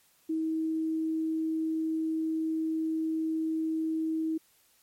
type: tone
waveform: sine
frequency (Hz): 319.4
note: D#4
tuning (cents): +45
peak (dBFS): -27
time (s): 0.29-4.38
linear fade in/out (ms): 10
effects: white hiss -65 dBFS RMS until 4.82 s + MP3 64 kbps